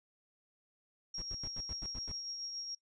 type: tone with tremolo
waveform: sine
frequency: 5588 Hz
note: F8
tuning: in tune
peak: -38 dBFS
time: 1.14-2.75 s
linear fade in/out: 5 ms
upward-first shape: triangle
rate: 7.1 Hz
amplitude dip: 40%
type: noise bursts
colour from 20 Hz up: brown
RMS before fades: -44 dBFS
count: 8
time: 1.18-2.114 s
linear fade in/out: 0 ms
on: 38 ms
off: 90 ms
effects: noise-tail reverb RT60 0.1 s tail -21 dB re dry + resampled to 24000 Hz